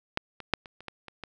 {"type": "clicks", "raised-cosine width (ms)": 0.3, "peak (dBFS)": [-10, -24, -6, -28, -30, -21, -26, -22], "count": 8, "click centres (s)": [0.174, 0.403, 0.537, 0.658, 0.806, 0.883, 1.083, 1.237], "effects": []}